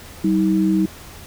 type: tone pair together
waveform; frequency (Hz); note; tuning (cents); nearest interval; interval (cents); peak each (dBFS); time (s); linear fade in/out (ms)
sine; 191.82 / 317.8; G3 / D#4; -37 / +37; major sixth; 874; -17; 0.24-0.86; 5
effects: added 83 Hz sine -45 dBFS peak until 1.26 s + pink hiss -40 dBFS RMS until 1.26 s